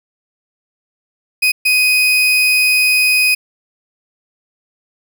35% pulse tone bursts at uneven times, 2500 Hz, D#7, 8 cents sharp, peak -8 dBFS, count 2, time 1.42-1.52 / 1.65-3.35 s, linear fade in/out 10 ms, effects none

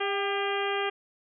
harmonic tone with a mistuned harmonic, 400.9 Hz, G4, 39 cents sharp, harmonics 1 / 2 / 3 / 4 / 5 / 6 / 7 / 8, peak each -30 / -33 / -35 / -36 / -37 / -38 / -38 / -39 dBFS, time 0-0.9 s, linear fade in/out 10 ms, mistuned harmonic 2, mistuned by -31 cents, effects none

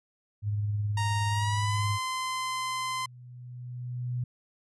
sine tone with tremolo, 103.83 Hz, G#2, in tune, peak -25 dBFS, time 0.42-1.99 s, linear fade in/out 50 ms, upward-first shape sine, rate 19 Hz, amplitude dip 30%
sawtooth tone with pitch glide, 931 to 1033 Hz, A#5 to C6, -2 to -22 cents, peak -26 dBFS, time 0.97-3.06 s, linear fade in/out 5 ms, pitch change +180 cents, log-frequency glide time 1.29-1.87 s
sine tone with exponential growth, 123.47 Hz, B2, in tune, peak -27 dBFS, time 1.94-4.24 s, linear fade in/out 5 ms, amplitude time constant 500 ms
effects resampled to 24000 Hz

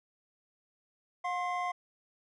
triangle tone cluster, 717 / 1063 / 2055 Hz, F5 / C6 / C7, +45 / +27 / -32 cents, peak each -32 / -33 / -39 dBFS, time 1.24-1.72 s, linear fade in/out 10 ms, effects resampled to 24000 Hz

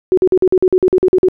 sine tone bursts, 370 Hz, F#4, in tune, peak -7 dBFS, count 12, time 0.12-1.285 s, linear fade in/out 0 ms, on 54 ms, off 47 ms, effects none

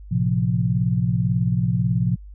sine chord, F major, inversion first, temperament equal with one note detuned, 112.51 / 130.81 / 174.61 Hz, A2 / C3 / F3, +39 / 0 / 0 cents, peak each -22 dBFS, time 0.11-2.16 s, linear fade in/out 10 ms, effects added 50 Hz sine -37 dBFS peak until 2.34 s

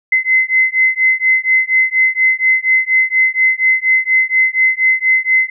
sine beating tone pair, 2050 / 2054.2 Hz, C7 / C7, -36 / -32 cents, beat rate 4.2 Hz, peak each -13 dBFS, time 0.12-5.5 s, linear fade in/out 5 ms, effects none

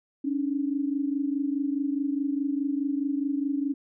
sine tone pair together, 276.8 / 301.6 Hz, C#4 / D4, -2 / +46 cents, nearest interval minor second, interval 148 cents, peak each -26 / -30 dBFS, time 0.24-3.74 s, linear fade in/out 10 ms, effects none

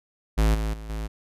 square tone with level steps, 53.9 Hz, A1, 35 cents flat, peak -18 / -25 / -36 / -29 dBFS, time 0.37-1.08 s, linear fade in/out 20 ms, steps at 0.54 / 0.73 / 0.89 s, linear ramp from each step 10 ms, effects resampled to 32000 Hz

